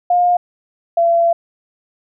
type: tone pair in turn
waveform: sine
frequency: 710 / 678.2 Hz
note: F5 / E5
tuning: +28 / +49 cents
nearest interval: minor second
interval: 79 cents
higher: first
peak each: -10 dBFS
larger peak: neither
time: 0.1-0.37 / 0.97-1.33 s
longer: second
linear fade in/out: 5 ms
effects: none